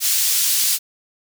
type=high-pass noise; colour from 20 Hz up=pink; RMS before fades=-18 dBFS; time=0-0.79 s; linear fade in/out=50 ms; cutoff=4800 Hz; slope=12 dB/octave; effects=none